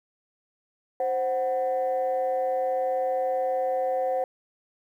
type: tone pair together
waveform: sine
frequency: 523.3 / 744.1 Hz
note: C5 / F#5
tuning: 0 / +10 cents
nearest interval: tritone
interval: 610 cents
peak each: -24 / -26 dBFS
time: 1-4.24 s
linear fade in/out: 2 ms
effects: tanh soft clip ceiling -18 dBFS + 10-bit